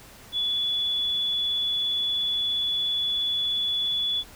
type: tone with vibrato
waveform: sine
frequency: 3426 Hz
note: A7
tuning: 47 cents flat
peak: -23 dBFS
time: 0.32-4.24 s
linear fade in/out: 50 ms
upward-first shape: triangle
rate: 17 Hz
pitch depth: 8 cents each way
effects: pink hiss -48 dBFS RMS until 4.35 s